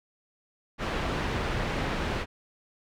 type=low-pass noise; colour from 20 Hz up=pink; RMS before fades=-30 dBFS; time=0.78-2.26 s; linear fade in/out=50 ms; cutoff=2800 Hz; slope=12 dB/octave; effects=none